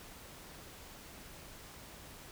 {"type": "silence", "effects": ["pink hiss -52 dBFS RMS until 2.31 s"]}